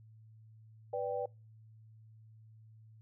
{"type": "chord", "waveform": "sine", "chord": "G major", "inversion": "first", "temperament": "equal", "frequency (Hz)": [493.9, 587.3, 784], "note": ["B4", "D5", "G5"], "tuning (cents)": [0, 0, 0], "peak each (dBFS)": [-36, -38, -40], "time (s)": [0.93, 1.26], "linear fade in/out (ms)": 5, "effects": ["noise-tail reverb RT60 0.3 s tail -26 dB re dry", "added 110 Hz sine -55 dBFS peak until 3.01 s"]}